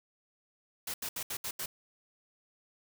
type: noise bursts at uneven times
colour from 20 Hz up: white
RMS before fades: -37 dBFS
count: 6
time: 0.87-0.94 / 1.02-1.09 / 1.16-1.23 / 1.3-1.37 / 1.44-1.51 / 1.59-1.66 s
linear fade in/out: 5 ms
effects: none